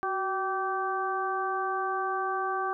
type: harmonic tone with a mistuned harmonic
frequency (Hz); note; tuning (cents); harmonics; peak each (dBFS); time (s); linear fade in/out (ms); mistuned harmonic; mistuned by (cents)
386.5; G4; -24; 1 / 2 / 3 / 4; -34 / -32 / -31 / -36; 0.03-2.73; 0; 1; -57
effects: none